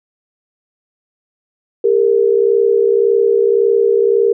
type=tone pair together; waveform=sine; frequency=401.2 / 463 Hz; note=G4 / A#4; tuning=+40 / -12 cents; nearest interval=major second; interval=248 cents; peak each=-12 dBFS; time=1.84-4.33 s; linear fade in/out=5 ms; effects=none